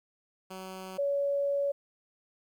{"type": "tone pair in turn", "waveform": ["10% pulse", "sine"], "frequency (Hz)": [188.1, 563.7], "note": ["F#3", "C#5"], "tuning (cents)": [29, 29], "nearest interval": "octave + perfect fifth", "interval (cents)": 1900, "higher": "second", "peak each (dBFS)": [-32, -26], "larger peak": "second", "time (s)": [[0.5, 0.98], [0.98, 1.72]], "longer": "second", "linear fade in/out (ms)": 10, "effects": ["11-bit"]}